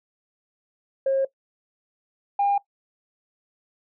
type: tone pair in turn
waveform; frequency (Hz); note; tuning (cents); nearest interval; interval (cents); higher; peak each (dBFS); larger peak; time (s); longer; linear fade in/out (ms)
sine; 539 / 804.8; C#5 / G5; -49 / +45; perfect fifth; 694; second; -17; neither; 1.06-1.25 / 2.39-2.58; neither; 5
effects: noise-tail reverb RT60 0.1 s tail -19 dB re dry + tanh soft clip ceiling -15 dBFS